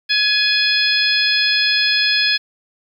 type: harmonic tone with a mistuned harmonic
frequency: 843 Hz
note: G#5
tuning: 26 cents sharp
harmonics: 2 / 3 / 4 / 5 / 6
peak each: -20 / -20 / -20 / -20 / -20 dBFS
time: 0.09-2.38 s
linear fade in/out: 20 ms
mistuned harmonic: 3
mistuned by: -27 cents
effects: 8-bit